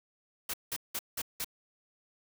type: noise bursts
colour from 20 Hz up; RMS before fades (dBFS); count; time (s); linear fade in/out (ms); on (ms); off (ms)
white; -35; 5; 0.49-1.445; 5; 47; 180
effects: none